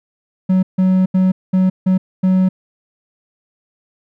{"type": "tone bursts at uneven times", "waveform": "triangle", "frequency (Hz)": 186.6, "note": "F#3", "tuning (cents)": 15, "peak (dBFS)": -8, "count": 6, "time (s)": [[0.49, 0.63], [0.78, 1.06], [1.14, 1.32], [1.53, 1.7], [1.86, 1.98], [2.23, 2.49]], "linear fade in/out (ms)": 10, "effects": []}